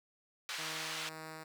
white band-pass noise, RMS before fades -41 dBFS, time 0.49-1.09 s, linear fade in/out 0 ms, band 1100 to 4100 Hz, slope 12 dB/octave
5% pulse tone with tremolo, 158.4 Hz, D#3, 31 cents sharp, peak -33 dBFS, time 0.58-1.44 s, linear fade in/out 10 ms, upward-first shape sine, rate 1.9 Hz, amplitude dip 25%
effects none

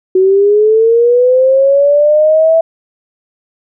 sine linear sweep, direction up, 370 to 659.3 Hz, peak -5 dBFS, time 0.15-2.61 s, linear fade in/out 5 ms, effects none

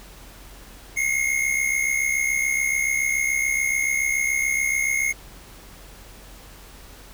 square tone pair together, 2122 / 2189 Hz, C7 / C#7, +24 / -22 cents, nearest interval minor second, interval 54 cents, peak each -24 dBFS, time 0.96-5.13 s, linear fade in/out 20 ms, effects added 45 Hz sine -45 dBFS peak until 7.13 s + pink hiss -46 dBFS RMS until 7.13 s

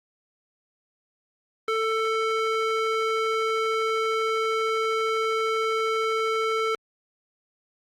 square tone with band-pass filter, 443.7 Hz, A4, 14 cents sharp, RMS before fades -25 dBFS, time 1.68-6.75 s, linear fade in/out 2 ms, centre 1400 Hz, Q 0.86, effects Opus 32 kbps

